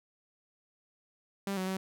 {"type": "tone with pitch steps", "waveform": "sawtooth", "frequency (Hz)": [197.4, 186.7, 189.7], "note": ["G3", "F#3", "F#3"], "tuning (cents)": [12, 16, 43], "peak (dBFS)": -28, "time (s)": [1.47, 1.77], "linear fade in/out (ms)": 2, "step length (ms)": 100, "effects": []}